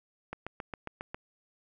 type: click train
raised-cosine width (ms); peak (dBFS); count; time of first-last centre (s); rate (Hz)
0.5; -22; 7; 0.33-1.145; 7.36
effects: none